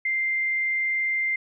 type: tone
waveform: sine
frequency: 2093 Hz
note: C7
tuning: in tune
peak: -22 dBFS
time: 0.05-1.36 s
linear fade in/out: 5 ms
effects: none